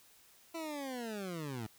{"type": "linear sweep", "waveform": "20% pulse", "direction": "down", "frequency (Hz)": [335, 103.83], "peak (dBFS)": -34, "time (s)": [0.54, 1.67], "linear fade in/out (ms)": 10, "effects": ["white hiss -63 dBFS RMS until 1.78 s"]}